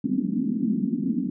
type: band-pass noise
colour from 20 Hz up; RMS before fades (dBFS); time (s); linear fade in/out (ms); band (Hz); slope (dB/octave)
white; -25; 0.04-1.3; 5; 190 to 270; 48
effects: none